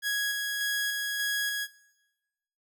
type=tone with tremolo; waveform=sawtooth; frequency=1661.2 Hz; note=G#6; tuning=in tune; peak=-23 dBFS; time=0.02-1.68 s; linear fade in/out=50 ms; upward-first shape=square; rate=1.7 Hz; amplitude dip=25%; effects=noise-tail reverb RT60 1.0 s tail -19 dB re dry